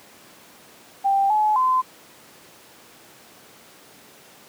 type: tone with pitch steps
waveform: sine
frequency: 788 / 853 / 1028 Hz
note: G5 / G#5 / C6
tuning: +9 / +46 / -31 cents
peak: -16 dBFS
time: 1.04-1.82 s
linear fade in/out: 20 ms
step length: 260 ms
effects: pink hiss -48 dBFS RMS until 4.48 s + high-pass 200 Hz 12 dB/octave